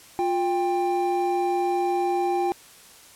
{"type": "tone pair together", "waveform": "triangle", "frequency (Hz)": [353.2, 793], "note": ["F4", "G5"], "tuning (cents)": [20, 20], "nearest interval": "octave + major second", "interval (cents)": 1400, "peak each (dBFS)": -22, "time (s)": [0.19, 2.52], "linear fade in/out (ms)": 0, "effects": ["white hiss -49 dBFS RMS until 3.15 s", "low-pass 12000 Hz 12 dB/octave"]}